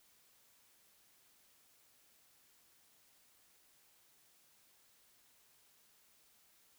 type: silence
effects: white hiss -69 dBFS RMS until 6.78 s